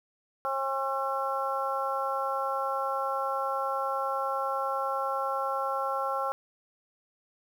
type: harmonic tone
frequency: 270 Hz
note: C#4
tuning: 45 cents flat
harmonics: 2 / 3 / 4 / 5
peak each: -33 / -33 / -33 / -33 dBFS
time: 0.45-6.32 s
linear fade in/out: 0 ms
effects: 9-bit